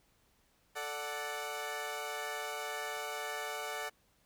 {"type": "chord", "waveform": "15% pulse", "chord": "D major", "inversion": "second", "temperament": "equal", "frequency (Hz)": [440, 587.3, 740], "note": ["A4", "D5", "F#5"], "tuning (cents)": [0, 0, 0], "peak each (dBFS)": [-36, -36, -35], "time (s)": [0.75, 3.9], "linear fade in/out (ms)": 20, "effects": ["pink hiss -71 dBFS RMS until 4.25 s"]}